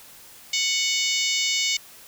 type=harmonic tone with a mistuned harmonic; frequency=740 Hz; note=F#5; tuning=in tune; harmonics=3 / 4 / 5 / 6 / 7 / 8 / 9 / 10; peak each=-27 / -28 / -29 / -30 / -30 / -31 / -32 / -32 dBFS; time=0.53-1.77 s; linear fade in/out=5 ms; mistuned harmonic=5; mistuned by=-24 cents; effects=white hiss -47 dBFS RMS until 2.07 s